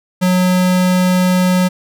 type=tone; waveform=square; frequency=182.6 Hz; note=F#3; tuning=23 cents flat; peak=-11 dBFS; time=0.21-1.69 s; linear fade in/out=20 ms; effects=none